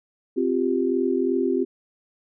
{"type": "chord", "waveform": "sine", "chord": "C suspended fourth", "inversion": "none", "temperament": "equal", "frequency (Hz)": [261.6, 349.2, 392], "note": ["C4", "F4", "G4"], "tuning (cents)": [0, 0, 0], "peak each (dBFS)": -24, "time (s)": [0.36, 1.65], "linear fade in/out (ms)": 20, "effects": []}